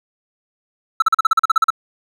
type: tone bursts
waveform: triangle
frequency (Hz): 1318.5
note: E6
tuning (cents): 0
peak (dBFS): -7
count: 12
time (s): 1-1.704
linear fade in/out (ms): 5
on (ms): 22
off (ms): 40
effects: none